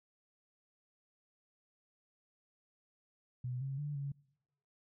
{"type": "tone with pitch steps", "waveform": "sine", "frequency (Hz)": [125.1, 135.7, 146.5, 140.4], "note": ["B2", "C#3", "D3", "C#3"], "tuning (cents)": [23, -36, -4, 22], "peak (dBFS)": -36, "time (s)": [3.44, 4.12], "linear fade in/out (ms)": 5, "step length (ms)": 170, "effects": ["noise-tail reverb RT60 0.9 s tail -25 dB re dry"]}